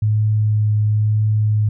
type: tone with vibrato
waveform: sine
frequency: 106.7 Hz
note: G#2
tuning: 47 cents sharp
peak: -13 dBFS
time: 0.02-1.69 s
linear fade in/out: 5 ms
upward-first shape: triangle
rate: 1 Hz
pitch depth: 12 cents each way
effects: none